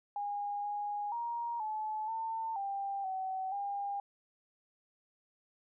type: tone with pitch steps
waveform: sine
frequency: 817 / 824 / 941 / 862 / 898 / 792 / 758 / 804 Hz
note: G#5 / G#5 / A#5 / A5 / A5 / G5 / F#5 / G5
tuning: -29 / -14 / +16 / -36 / +35 / +18 / +42 / +44 cents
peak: -34 dBFS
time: 0.16-4 s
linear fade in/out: 2 ms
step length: 480 ms
effects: none